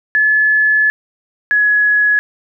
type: tone pair in turn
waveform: sine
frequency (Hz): 1719 / 1685.6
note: A6 / G#6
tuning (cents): -41 / +25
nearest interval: unison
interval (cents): 34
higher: first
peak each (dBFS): -9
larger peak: neither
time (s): 0.15-0.9 / 1.51-2.19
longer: first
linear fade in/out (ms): 0
effects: none